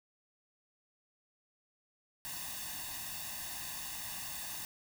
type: noise with comb filter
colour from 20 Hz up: white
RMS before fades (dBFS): -42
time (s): 2.25-4.65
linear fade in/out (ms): 0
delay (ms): 1.1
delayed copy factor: +0.9
effects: none